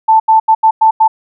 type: tone bursts at uneven times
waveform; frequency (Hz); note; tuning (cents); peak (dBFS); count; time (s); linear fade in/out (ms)
sine; 883; A5; +6; -4; 6; 0.08-0.2 / 0.28-0.4 / 0.48-0.55 / 0.63-0.71 / 0.81-0.91 / 1-1.08; 10
effects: none